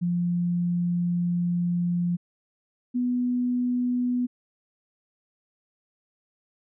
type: tone pair in turn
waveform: sine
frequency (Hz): 174.61 / 246.9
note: F3 / B3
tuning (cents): 0 / 0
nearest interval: tritone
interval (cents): 600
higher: second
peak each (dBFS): -22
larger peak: neither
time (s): 0.01-2.17 / 2.94-4.27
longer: first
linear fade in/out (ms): 20
effects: none